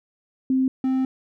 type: tone pair in turn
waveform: sine / triangle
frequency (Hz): 261.6 / 261.6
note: C4 / C4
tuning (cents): 0 / 0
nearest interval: unison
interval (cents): 0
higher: neither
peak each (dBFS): -17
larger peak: neither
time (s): 0.5-0.68 / 0.84-1.05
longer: second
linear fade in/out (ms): 2
effects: none